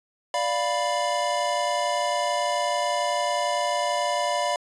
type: chord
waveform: square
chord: B diminished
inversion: first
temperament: equal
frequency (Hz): 587.3 / 698.5 / 987.8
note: D5 / F5 / B5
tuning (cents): 0 / 0 / 0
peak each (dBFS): -28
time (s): 0.34-4.56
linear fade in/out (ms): 2
effects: resampled to 22050 Hz